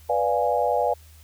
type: chord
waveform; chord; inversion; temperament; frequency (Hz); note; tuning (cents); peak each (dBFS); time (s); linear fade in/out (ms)
sine; B diminished seventh; none; equal; 493.9 / 587.3 / 698.5 / 830.6; B4 / D5 / F5 / Ab5; 0 / 0 / 0 / 0; -25; 0.09-0.94; 10
effects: added 78 Hz sine -47 dBFS peak until 1.23 s + white hiss -55 dBFS RMS until 1.23 s